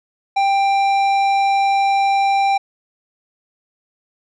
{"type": "tone with tanh clipping", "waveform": "sine", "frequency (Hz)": 789, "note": "G5", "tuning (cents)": 11, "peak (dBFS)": -15, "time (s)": [0.36, 2.58], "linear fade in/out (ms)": 10, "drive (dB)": 12, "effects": []}